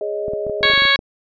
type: chord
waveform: sine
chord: Ab suspended fourth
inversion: none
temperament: equal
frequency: 415.3 / 554.4 / 622.3 Hz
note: Ab4 / Db5 / Eb5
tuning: 0 / 0 / 0 cents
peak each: -24 / -30 / -24 dBFS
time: 0.01-0.72 s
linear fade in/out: 2 ms
type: clicks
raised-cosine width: 2 ms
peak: -17 dBFS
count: 12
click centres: 0.282 / 0.335 / 0.467 / 0.497 / 0.609 / 0.654 / 0.7 / 0.736 / 0.777 / 0.821 / 0.853 / 0.991 s
type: harmonic tone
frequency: 554.4 Hz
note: C#5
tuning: in tune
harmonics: 1 / 2 / 3 / 4 / 5 / 6 / 7 / 8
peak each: -27 / -22 / -17 / -17 / -29 / -20 / -19 / -24 dBFS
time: 0.63-0.96 s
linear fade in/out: 0 ms
effects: resampled to 11025 Hz